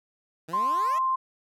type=exponential sweep; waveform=15% pulse; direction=up; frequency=152.8 to 687 Hz; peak=-31 dBFS; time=0.48-0.99 s; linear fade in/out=10 ms
type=tone; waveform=sine; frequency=1048 Hz; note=C6; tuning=2 cents sharp; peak=-22 dBFS; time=0.53-1.16 s; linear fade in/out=10 ms
effects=none